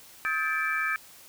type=tone cluster; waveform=sine; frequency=1274 / 1589 / 1745 / 2330 Hz; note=D#6 / G6 / A6 / D7; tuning=+41 / +23 / -15 / -14 cents; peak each=-31 dBFS; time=0.25-0.96 s; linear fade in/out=0 ms; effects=white hiss -51 dBFS RMS until 1.28 s